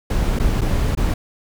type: noise with dropouts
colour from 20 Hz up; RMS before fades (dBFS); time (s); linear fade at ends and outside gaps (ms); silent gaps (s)
brown; -18; 0.1-1.14; 5; 0.39-0.397 / 0.61-0.615 / 0.951-0.972
effects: none